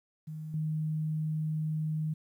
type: tone with level steps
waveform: sine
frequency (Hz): 155.56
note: D#3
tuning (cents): 0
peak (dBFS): -37 / -29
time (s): 0.27-2.14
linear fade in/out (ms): 10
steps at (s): 0.54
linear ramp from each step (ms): 2
effects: 11-bit